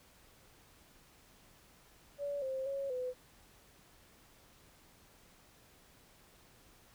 sine tone with pitch steps, 571 / 528 / 551 / 504 Hz, D5 / C5 / C#5 / B4, -49 / +16 / -11 / +35 cents, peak -35 dBFS, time 2.18-3.14 s, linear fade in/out 50 ms, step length 240 ms, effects pink hiss -63 dBFS RMS until 6.94 s

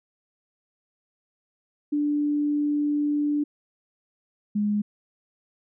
sine tone pair in turn, 293.7 / 207.7 Hz, D4 / G#3, 0 / 0 cents, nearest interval tritone, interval 600 cents, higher first, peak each -21 dBFS, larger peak neither, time 1.92-3.44 / 4.55-4.82 s, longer first, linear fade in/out 10 ms, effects none

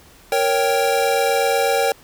square chord, G diminished, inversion first, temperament equal, 466.2 / 554.4 / 784 Hz, Bb4 / Db5 / G5, 0 / 0 / 0 cents, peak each -21 dBFS, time 0.32-1.92 s, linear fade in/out 2 ms, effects pink hiss -48 dBFS RMS until 2.03 s

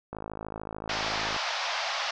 click train, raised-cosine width 1 ms, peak -22 dBFS, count 67, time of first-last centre 0.13-1.364 s, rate 53.5 Hz
pink band-pass noise, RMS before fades -31 dBFS, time 0.89-2.11 s, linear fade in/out 5 ms, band 620 to 5700 Hz, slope 48 dB/octave
effects none

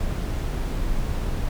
brown noise, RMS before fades -25 dBFS, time 0-1.49 s, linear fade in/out 5 ms, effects none

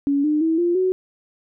sine tone with pitch steps, 281.8 / 302 / 323.7 / 346.9 / 371.8 Hz, C#4 / D4 / E4 / F4 / F#4, +29 / +48 / -31 / -12 / +8 cents, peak -16 dBFS, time 0.07-0.92 s, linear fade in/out 0 ms, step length 170 ms, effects none

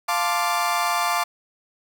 35% pulse chord, D minor seventh, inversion first, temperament equal, 698.5 / 880 / 1046.5 / 1174.7 Hz, F5 / A5 / C6 / D6, 0 / 0 / 0 / 0 cents, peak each -24 / -25 / -26 / -23 dBFS, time 0.08-1.24 s, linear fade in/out 10 ms, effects none

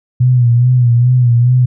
sine tone with vibrato, 122.5 Hz, B2, 14 cents flat, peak -6 dBFS, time 0.2-1.66 s, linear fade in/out 10 ms, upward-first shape sine, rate 2.4 Hz, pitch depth 62 cents each way, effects none

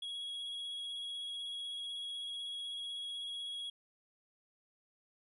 triangle tone with vibrato, 3322 Hz, G#7, in tune, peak -38 dBFS, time 0.02-3.7 s, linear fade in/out 5 ms, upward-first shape sine, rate 16 Hz, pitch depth 14 cents each way, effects resampled to 32000 Hz

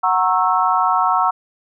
sine chord, F# dominant seventh, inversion none, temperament equal with one note detuned, 740 / 932.3 / 1093.5 / 1318.5 Hz, F#5 / A#5 / C#6 / E6, 0 / 0 / -24 / 0 cents, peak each -19 dBFS, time 0.03-1.31 s, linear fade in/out 10 ms, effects none

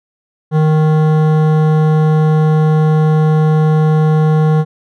sine tone with hard clipping, 155.3 Hz, D#3, 3 cents flat, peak -10 dBFS, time 0.51-4.65 s, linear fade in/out 50 ms, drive 14 dB, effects none

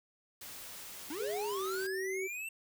white noise, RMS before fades -47 dBFS, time 0.41-1.87 s, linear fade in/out 5 ms
square linear sweep, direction up, 270.8 to 2715 Hz, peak -39 dBFS, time 1.1-2.49 s, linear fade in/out 5 ms
sine tone with pitch glide, 415.3 to 380.8 Hz, G#4 to F#4, 0 to +50 cents, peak -35 dBFS, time 1.19-2.28 s, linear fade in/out 20 ms, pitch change -150 cents, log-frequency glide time 1.5-1.6 s
effects none

